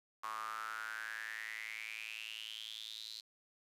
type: tone with high-pass filter sweep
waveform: sawtooth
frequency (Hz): 110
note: A2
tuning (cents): 0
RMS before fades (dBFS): -45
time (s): 0.23-3.21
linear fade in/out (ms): 10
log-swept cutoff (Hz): 1100 to 4200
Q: 8.7
effects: resampled to 32000 Hz + 11-bit